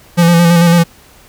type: tone with vibrato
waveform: square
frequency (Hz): 170.8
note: F3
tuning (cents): -38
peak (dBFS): -6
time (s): 0.17-0.84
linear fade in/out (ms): 20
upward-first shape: square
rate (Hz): 9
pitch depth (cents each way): 27
effects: pink hiss -43 dBFS RMS until 1.28 s